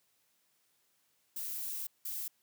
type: noise bursts at uneven times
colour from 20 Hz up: violet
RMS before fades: -39 dBFS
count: 2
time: 1.36-1.87 / 2.05-2.28 s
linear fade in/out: 5 ms
effects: white hiss -74 dBFS RMS until 2.42 s + high-pass 80 Hz 12 dB/octave